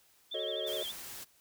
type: tone with vibrato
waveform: sine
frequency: 3358 Hz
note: G#7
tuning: 18 cents sharp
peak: -37 dBFS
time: 0.31-0.92 s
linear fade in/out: 10 ms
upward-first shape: sine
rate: 12 Hz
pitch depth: 110 cents each way
type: chord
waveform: triangle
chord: D# half-diminished seventh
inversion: first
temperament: equal with one note detuned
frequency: 370 / 440 / 548.3 / 622.3 Hz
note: F#4 / A4 / C#5 / D#5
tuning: 0 / 0 / -19 / 0 cents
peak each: -41 / -39 / -39 / -37 dBFS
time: 0.34-0.83 s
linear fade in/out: 5 ms
type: noise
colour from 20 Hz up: white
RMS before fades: -45 dBFS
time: 0.66-1.25 s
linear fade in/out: 20 ms
effects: white hiss -66 dBFS RMS until 1.4 s